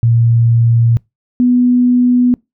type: tone pair in turn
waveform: sine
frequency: 116.54 / 246.8 Hz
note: A#2 / B3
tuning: 0 / -1 cents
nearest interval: octave + minor second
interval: 1299 cents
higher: second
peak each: -7 dBFS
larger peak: neither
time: 0.03-0.97 / 1.4-2.34 s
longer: neither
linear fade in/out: 0 ms
effects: noise-tail reverb RT60 0.2 s tail -25 dB re dry